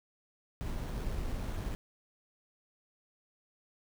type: noise with sample-and-hold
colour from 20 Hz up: brown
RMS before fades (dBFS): -36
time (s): 0.61-1.75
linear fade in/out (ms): 0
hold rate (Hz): 4900
effects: none